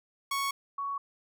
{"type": "tone pair in turn", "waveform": ["sawtooth", "sine"], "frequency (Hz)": [1108.7, 1117.7], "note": ["C#6", "C#6"], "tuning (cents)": [0, 14], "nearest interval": "unison", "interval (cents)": 14, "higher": "second", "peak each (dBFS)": [-25, -31], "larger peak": "first", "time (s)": [[0.31, 0.51], [0.78, 0.98]], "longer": "neither", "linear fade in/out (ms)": 5, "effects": []}